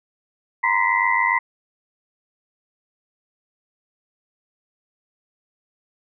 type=tone cluster; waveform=sine; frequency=938 / 1025 / 1951 / 2054 Hz; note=A#5 / C6 / B6 / C7; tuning=+11 / -36 / -22 / -33 cents; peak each=-22 dBFS; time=0.63-1.39 s; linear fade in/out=10 ms; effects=none